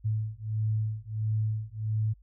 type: beating tone pair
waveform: sine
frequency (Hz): 107.9 / 109.4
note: A2 / A2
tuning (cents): -33 / -9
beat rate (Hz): 1.5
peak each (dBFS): -30 / -30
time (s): 0.04-2.14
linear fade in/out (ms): 20
effects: added 50 Hz sine -54 dBFS peak until 2.22 s